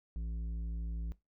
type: tone with tanh clipping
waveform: sine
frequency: 56.3 Hz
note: A1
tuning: 40 cents sharp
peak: -37 dBFS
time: 0.16-1.12 s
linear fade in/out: 0 ms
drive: 9 dB
effects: noise-tail reverb RT60 0.2 s tail -19 dB re dry